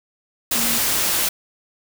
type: tone in noise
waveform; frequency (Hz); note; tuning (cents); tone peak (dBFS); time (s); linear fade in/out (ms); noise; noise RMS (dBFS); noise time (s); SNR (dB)
sine; 233.1; A#3; 0; -28; 0.55-0.78; 5; white; -20; 0.51-1.29; -11
effects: none